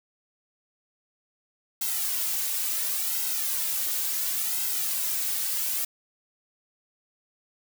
blue noise with flanger, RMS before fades -28 dBFS, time 1.81-5.85 s, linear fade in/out 5 ms, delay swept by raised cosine 1.7 to 3 ms, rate 0.71 Hz, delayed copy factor -0.85, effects none

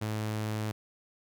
sawtooth tone, 107.8 Hz, A2, 35 cents flat, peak -27 dBFS, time 0.01-0.72 s, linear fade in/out 10 ms, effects none

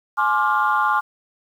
sine chord, D half-diminished seventh, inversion second, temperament just, 845.8 / 1057.2 / 1174.7 / 1409.6 Hz, Ab5 / C6 / D6 / F6, +31 / +18 / 0 / +16 cents, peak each -21 dBFS, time 0.17-1.01 s, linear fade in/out 20 ms, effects tanh soft clip ceiling -8 dBFS + 8-bit

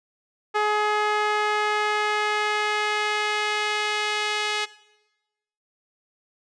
sawtooth tone with band-pass filter sweep, 421.6 Hz, G#4, 26 cents sharp, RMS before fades -24 dBFS, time 0.54-4.66 s, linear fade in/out 20 ms, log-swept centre 1200 to 3000 Hz, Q 0.95, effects noise-tail reverb RT60 1.0 s tail -18 dB re dry + resampled to 22050 Hz

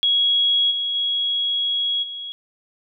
sine tone with level steps, 3322 Hz, G#7, in tune, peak -15 / -21 / -19 / -29 dBFS, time 0.03-2.32 s, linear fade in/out 0 ms, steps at 0.7 / 0.94 / 2.02 s, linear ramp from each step 20 ms, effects none

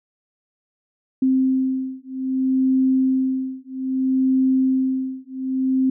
sine beating tone pair, 261.6 / 262.22 Hz, C4 / C4, 0 / +4 cents, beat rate 0.62 Hz, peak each -20 dBFS, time 1.22-5.9 s, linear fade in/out 5 ms, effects none

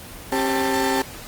30% pulse tone cluster, 267.9 / 393.5 / 888 Hz, C4 / G4 / A5, +41 / +7 / +16 cents, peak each -21 dBFS, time 0.32-1.02 s, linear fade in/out 2 ms, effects pink hiss -38 dBFS RMS until 1.27 s + Opus 24 kbps

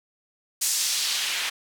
white noise with band-pass filter sweep, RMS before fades -26 dBFS, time 0.61-1.5 s, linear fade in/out 10 ms, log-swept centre 7500 to 2200 Hz, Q 1.2, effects none

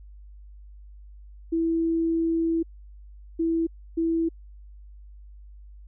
sine tone bursts at uneven times, 329.6 Hz, E4, in tune, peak -21 dBFS, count 3, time 1.52-2.63 / 3.39-3.67 / 3.97-4.29 s, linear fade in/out 10 ms, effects added 50 Hz sine -43 dBFS peak until 5.87 s

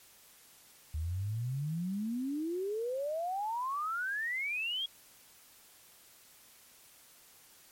sine exponential sweep, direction up, 74.7 to 3322 Hz, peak -32 dBFS, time 0.94-4.86 s, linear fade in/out 5 ms, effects white hiss -59 dBFS RMS until 7.71 s + MP3 64 kbps

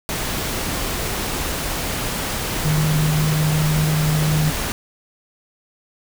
sine tone in noise, 153.6 Hz, D#3, 22 cents flat, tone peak -16 dBFS, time 2.65-4.5 s, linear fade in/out 0 ms, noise pink, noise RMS -24 dBFS, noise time 0.09-4.72 s, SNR +5 dB, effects none

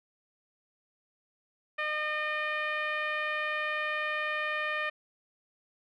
10% pulse tone with low-pass filter, 608 Hz, D#5, 40 cents flat, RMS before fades -32 dBFS, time 1.78-4.9 s, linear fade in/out 10 ms, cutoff 2100 Hz, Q 2.2, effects none

